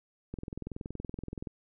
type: click train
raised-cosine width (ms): 3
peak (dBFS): -25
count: 25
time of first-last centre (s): 0.34-1.472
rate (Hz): 21.2
effects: none